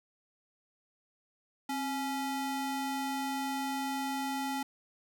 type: ring-modulated tone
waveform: square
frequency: 555 Hz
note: C#5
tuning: 2 cents sharp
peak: -30 dBFS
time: 1.69-4.63 s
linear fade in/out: 5 ms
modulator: 289 Hz
effects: none